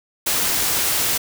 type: noise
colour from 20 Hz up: white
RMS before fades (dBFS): -20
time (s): 0.26-1.18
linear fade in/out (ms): 10
effects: none